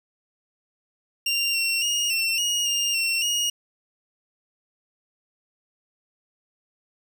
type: tone with pitch steps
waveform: 25% pulse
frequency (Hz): 2779 / 2726 / 2856 / 2703 / 2878 / 2816 / 2717 / 2872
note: F7 / F7 / F7 / E7 / F#7 / F7 / F7 / F7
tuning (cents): -9 / -43 / +38 / +43 / -49 / +14 / -48 / +48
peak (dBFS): -18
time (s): 1.26-3.5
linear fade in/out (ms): 5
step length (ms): 280
effects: none